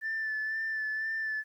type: tone with vibrato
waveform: sine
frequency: 1760 Hz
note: A6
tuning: in tune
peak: -29 dBFS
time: 0.01-1.44 s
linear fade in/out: 50 ms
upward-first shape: sine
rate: 2 Hz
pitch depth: 25 cents each way
effects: tanh soft clip ceiling -27 dBFS + 11-bit